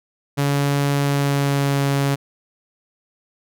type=tone with pitch glide; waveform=sawtooth; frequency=141.7 to 139.51 Hz; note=C#3 to C#3; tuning=+38 to +11 cents; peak=-13 dBFS; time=0.37-2.16 s; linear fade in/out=20 ms; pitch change=-27 cents; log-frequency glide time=1.02-1.84 s; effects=none